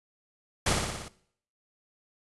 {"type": "noise with echo", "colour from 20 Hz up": "pink", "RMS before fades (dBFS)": -25, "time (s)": [0.66, 0.73], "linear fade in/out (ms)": 5, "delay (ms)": 59, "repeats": 6, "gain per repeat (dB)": -3, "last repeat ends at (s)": 1.084, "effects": ["noise-tail reverb RT60 0.6 s tail -18 dB re dry", "resampled to 24000 Hz"]}